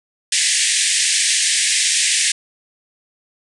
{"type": "band-pass noise", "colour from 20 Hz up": "white", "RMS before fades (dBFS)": -17, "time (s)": [0.32, 2.32], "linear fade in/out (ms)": 5, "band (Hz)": [1700, 9600], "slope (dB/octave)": 96, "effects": []}